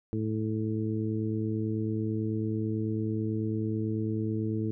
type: harmonic tone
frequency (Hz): 109.1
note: A2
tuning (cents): -14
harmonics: 1 / 2 / 3 / 4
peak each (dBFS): -31 / -33 / -33 / -38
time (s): 0.13-4.71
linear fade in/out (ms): 0
effects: none